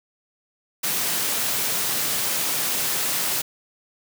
white high-pass noise, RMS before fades -24 dBFS, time 0.83-3.42 s, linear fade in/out 10 ms, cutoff 100 Hz, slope 96 dB/octave, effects none

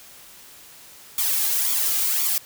blue noise with flanger, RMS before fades -22 dBFS, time 1.18-2.38 s, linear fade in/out 2 ms, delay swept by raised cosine 0.88 to 2.48 ms, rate 1.9 Hz, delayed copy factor +0.7, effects white hiss -46 dBFS RMS until 2.45 s

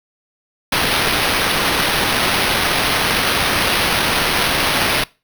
blue noise with sample-and-hold, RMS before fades -17 dBFS, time 0.72-5.04 s, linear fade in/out 5 ms, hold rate 7350 Hz, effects noise-tail reverb RT60 0.3 s tail -23 dB re dry

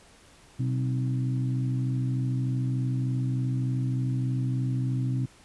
harmonic tone with a mistuned harmonic, 63.3 Hz, B1, 43 cents sharp, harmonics 2 / 3 / 4 / 5, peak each -25 / -39 / -34 / -40 dBFS, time 0.59-5.26 s, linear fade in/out 10 ms, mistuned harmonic 4, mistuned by +68 cents, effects pink hiss -55 dBFS RMS until 5.44 s + resampled to 24000 Hz

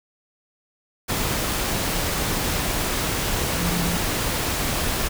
sine tone in noise, 173.6 Hz, F3, 10 cents flat, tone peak -24 dBFS, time 3.57-3.99 s, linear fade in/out 20 ms, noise pink, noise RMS -24 dBFS, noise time 1.08-5.09 s, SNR -3 dB, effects none

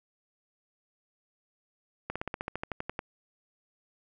slowing click train, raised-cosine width 0.5 ms, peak -18 dBFS, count 13, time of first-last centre 2.1-2.991 s, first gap 56 ms, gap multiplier 1.05, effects none

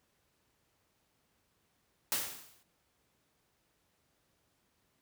white noise with exponential decay, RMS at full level -30 dBFS, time 2.12-2.63 s, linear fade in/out 0 ms, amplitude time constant 110 ms, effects pink hiss -75 dBFS RMS until 5.01 s + high-pass 60 Hz 12 dB/octave

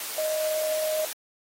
sine tone in noise, 622.3 Hz, D#5, in tune, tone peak -24 dBFS, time 0.18-1.05 s, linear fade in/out 2 ms, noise white, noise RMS -34 dBFS, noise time 0-1.13 s, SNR +7 dB, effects high-pass 400 Hz 12 dB/octave + AAC 48 kbps

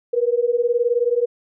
sine beating tone pair, 470 / 489 Hz, A#4 / B4, +14 / -17 cents, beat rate 19 Hz, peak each -19 dBFS, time 0.13-1.26 s, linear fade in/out 10 ms, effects none

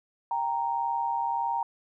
sine tone pair together, 789 / 930.4 Hz, G5 / A#5, +11 / -4 cents, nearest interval minor third, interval 285 cents, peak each -31 / -27 dBFS, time 0.31-1.63 s, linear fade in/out 2 ms, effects none

